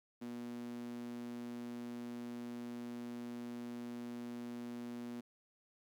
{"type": "tone with high-pass filter", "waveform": "sawtooth", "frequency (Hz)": 120, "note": "B2", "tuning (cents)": -49, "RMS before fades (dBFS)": -45, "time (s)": [0.21, 5.21], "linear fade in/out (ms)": 10, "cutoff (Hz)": 250, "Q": 4.6, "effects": []}